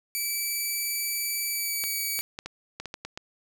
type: tone with pitch glide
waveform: 5% pulse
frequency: 2311 to 2278 Hz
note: D7 to C#7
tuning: -28 to +47 cents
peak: -18 dBFS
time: 0.15-2.21 s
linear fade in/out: 0 ms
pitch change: -25 cents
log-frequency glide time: 1.49-1.86 s
type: clicks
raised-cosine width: 0.2 ms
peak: -18 dBFS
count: 9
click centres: 1.839 / 2.191 / 2.389 / 2.46 / 2.8 / 2.857 / 2.941 / 3.05 / 3.175 s
effects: none